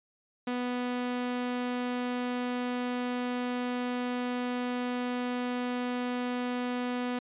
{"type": "tone", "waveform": "sawtooth", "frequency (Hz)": 246.9, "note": "B3", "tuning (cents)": 0, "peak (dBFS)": -26, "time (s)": [0.47, 7.19], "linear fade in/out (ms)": 5, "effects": ["resampled to 8000 Hz"]}